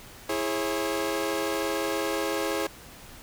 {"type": "chord", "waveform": "sawtooth", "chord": "C# minor", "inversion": "first", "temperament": "equal with one note detuned", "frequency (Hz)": [329.6, 415.3, 542.3], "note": ["E4", "G#4", "C#5"], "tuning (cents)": [0, 0, -38], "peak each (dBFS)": -27, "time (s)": [0.29, 2.67], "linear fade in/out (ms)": 5, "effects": ["pink hiss -47 dBFS RMS until 3.22 s"]}